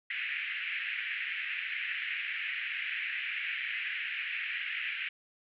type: band-pass noise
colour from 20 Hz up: white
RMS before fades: -36 dBFS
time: 0.1-5.09 s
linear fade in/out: 5 ms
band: 1700 to 2700 Hz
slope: 48 dB/octave
effects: none